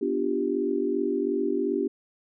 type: chord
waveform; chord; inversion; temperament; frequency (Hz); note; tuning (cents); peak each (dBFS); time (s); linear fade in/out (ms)
sine; G dominant seventh; first; equal; 246.9 / 293.7 / 349.2 / 392; B3 / D4 / F4 / G4; 0 / 0 / 0 / 0; -31 / -29 / -30 / -27; 0.01-1.88; 10
effects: none